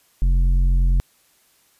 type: tone with tanh clipping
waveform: triangle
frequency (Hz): 44.45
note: F1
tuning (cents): +31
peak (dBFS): -15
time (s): 0.22-1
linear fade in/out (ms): 0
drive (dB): 12
effects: white hiss -59 dBFS RMS until 1.79 s + resampled to 32000 Hz